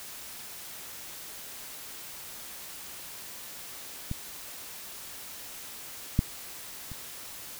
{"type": "clicks", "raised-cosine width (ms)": 5, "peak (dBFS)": [-19, -9, -28], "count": 3, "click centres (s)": [4.114, 6.191, 6.917], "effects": ["white hiss -43 dBFS RMS until 7.59 s"]}